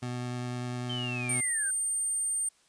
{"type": "tone with vibrato", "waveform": "25% pulse", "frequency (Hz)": 123.47, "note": "B2", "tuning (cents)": 0, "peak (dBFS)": -29, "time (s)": [0.02, 1.41], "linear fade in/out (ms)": 10, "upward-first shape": "triangle", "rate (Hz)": 10, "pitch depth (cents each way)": 10}
{"type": "linear sweep", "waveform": "sine", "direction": "down", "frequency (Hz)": [3150, 1500], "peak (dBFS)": -34, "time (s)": [0.89, 1.71], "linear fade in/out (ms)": 10}
{"type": "tone", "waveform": "sine", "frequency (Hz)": 8770, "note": "C#9", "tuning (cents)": -20, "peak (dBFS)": -27, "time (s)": [1.29, 2.49], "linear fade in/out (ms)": 5}
{"effects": ["white hiss -65 dBFS RMS until 2.68 s", "resampled to 22050 Hz"]}